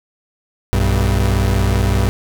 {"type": "tone pair together", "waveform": "35% pulse", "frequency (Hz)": [61.36, 97.4], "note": ["B1", "G2"], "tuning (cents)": [-11, -11], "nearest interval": "minor sixth", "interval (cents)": 800, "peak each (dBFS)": -14, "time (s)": [0.73, 2.09], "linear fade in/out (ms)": 0, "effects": []}